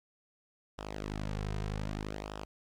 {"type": "tone with flanger", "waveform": "sawtooth", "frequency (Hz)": 51.7, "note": "G#1", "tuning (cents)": -7, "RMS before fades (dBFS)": -38, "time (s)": [0.78, 2.45], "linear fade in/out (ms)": 5, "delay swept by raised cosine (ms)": [0.46, 3.56], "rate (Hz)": 0.64, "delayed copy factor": -0.75, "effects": ["low-pass 7000 Hz 12 dB/octave", "11-bit"]}